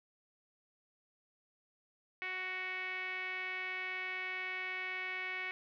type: tone with low-pass filter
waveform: 5% pulse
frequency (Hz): 371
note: F#4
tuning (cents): +5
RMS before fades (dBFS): -40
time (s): 2.22-5.51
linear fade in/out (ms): 0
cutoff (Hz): 2200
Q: 5.1
effects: none